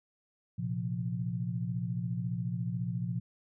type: chord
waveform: sine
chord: Bb suspended second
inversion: none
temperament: equal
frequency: 116.54 / 130.81 / 174.61 Hz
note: Bb2 / C3 / F3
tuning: 0 / 0 / 0 cents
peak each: -35 / -37 / -35 dBFS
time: 0.58-3.2 s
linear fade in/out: 10 ms
effects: none